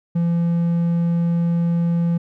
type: tone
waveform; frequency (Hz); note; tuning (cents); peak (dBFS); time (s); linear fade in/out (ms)
triangle; 170; F3; -46; -14; 0.15-2.18; 10
effects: none